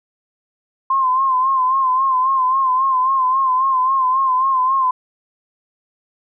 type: tone with vibrato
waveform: sine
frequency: 1046.5 Hz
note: C6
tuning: in tune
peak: -13 dBFS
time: 0.9-4.91 s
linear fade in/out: 5 ms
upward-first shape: sine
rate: 3.7 Hz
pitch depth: 59 cents each way
effects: none